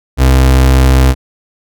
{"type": "tone", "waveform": "35% pulse", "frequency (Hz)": 65.3, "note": "C2", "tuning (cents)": -3, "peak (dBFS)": -3, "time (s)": [0.17, 1.15], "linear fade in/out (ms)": 50, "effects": []}